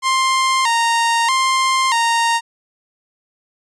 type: tone with vibrato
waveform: sawtooth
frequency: 987.8 Hz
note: B5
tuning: in tune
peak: -10 dBFS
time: 0.02-2.41 s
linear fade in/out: 50 ms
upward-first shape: square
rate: 0.79 Hz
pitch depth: 110 cents each way
effects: resampled to 22050 Hz